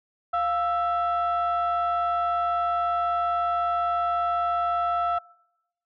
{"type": "tone pair together", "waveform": "sine", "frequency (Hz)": [699, 1322.7], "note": ["F5", "E6"], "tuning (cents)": [1, 5], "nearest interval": "major seventh", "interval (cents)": 1104, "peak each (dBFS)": -23, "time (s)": [0.33, 5.19], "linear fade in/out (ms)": 10, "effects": ["noise-tail reverb RT60 0.9 s tail -26 dB re dry", "tanh soft clip ceiling -18 dBFS"]}